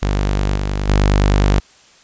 sawtooth tone with level steps, 49.62 Hz, G1, 22 cents sharp, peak -11 / -14 / -7 dBFS, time 0.02-1.6 s, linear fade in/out 10 ms, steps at 0.56 / 0.88 s, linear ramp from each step 2 ms, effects white hiss -48 dBFS RMS until 2.03 s + resampled to 16000 Hz

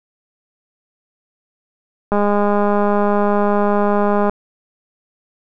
click train, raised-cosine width 1 ms, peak -4 dBFS, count 447, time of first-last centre 2.12-4.296 s, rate 205 Hz, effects none

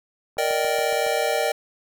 click train, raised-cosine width 1 ms, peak -27 dBFS, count 6, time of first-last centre 0.37-1.065 s, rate 7.19 Hz
square chord, Eb major seventh, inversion second, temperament just, 466.7 / 583.4 / 622.3 / 777.8 Hz, Bb4 / D5 / Eb5 / G5, +2 / -12 / 0 / -14 cents, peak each -27 dBFS, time 0.38-1.52 s, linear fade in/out 5 ms
effects none

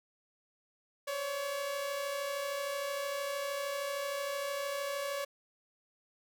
sawtooth tone pair together, 533 / 566.1 Hz, C5 / C#5, +32 / +36 cents, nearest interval minor second, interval 104 cents, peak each -39 / -31 dBFS, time 1.07-5.25 s, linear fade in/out 10 ms, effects none

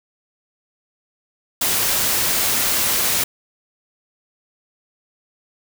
white noise, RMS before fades -19 dBFS, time 1.61-3.24 s, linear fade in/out 5 ms, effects none

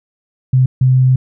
sine tone bursts at uneven times, 129.1 Hz, C3, 23 cents flat, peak -7 dBFS, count 2, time 0.53-0.66 / 0.81-1.16 s, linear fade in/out 5 ms, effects none

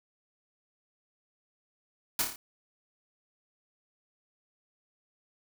white noise with echo, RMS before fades -27 dBFS, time 2.19-2.22 s, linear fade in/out 2 ms, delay 28 ms, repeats 5, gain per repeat -4 dB, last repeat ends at 2.36 s, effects none

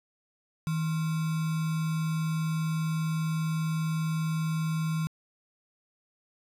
sine tone with sample-and-hold, 160 Hz, D#3, 49 cents sharp, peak -26 dBFS, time 0.67-5.07 s, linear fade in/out 0 ms, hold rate 1225 Hz, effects resampled to 32000 Hz

